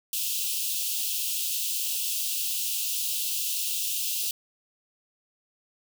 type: high-pass noise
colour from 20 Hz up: white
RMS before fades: -29 dBFS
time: 0.13-4.31 s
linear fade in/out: 2 ms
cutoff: 2600 Hz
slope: 96 dB/octave
effects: none